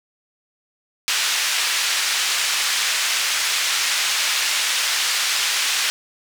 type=band-pass noise; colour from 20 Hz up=pink; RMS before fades=-21 dBFS; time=1.08-5.9 s; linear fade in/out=0 ms; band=2000 to 7500 Hz; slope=12 dB/octave; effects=none